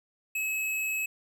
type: tone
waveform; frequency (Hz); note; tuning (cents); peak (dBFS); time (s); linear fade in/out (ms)
square; 2576; E7; -41; -29; 0.35-1.06; 5
effects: none